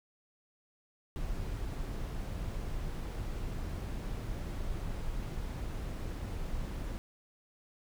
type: noise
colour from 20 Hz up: brown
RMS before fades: -37 dBFS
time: 1.16-6.98 s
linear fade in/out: 0 ms
effects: none